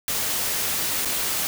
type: noise with dropouts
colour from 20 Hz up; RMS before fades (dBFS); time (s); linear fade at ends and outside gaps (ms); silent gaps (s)
white; -25; 0.08-1.47; 0; 1.049-1.056
effects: none